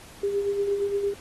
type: tone with tremolo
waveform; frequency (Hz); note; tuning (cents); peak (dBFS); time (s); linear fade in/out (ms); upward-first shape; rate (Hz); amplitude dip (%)
sine; 401.8; G4; +43; -21; 0.23-1.14; 5; sine; 8.6; 50
effects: pink hiss -48 dBFS RMS until 1.2 s + AAC 32 kbps